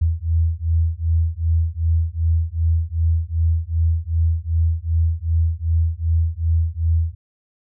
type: beating tone pair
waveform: sine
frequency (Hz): 80.9 / 83.5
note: E2 / E2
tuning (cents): -32 / +23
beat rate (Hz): 2.6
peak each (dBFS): -19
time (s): 0.01-7.15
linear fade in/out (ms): 10
effects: none